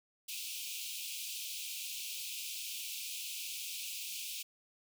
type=high-pass noise; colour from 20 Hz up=pink; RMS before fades=-42 dBFS; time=0.28-4.43 s; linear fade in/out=10 ms; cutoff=2400 Hz; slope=96 dB/octave; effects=none